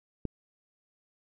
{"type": "click", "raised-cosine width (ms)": 3, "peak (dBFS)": -19, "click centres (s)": 0.253, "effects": []}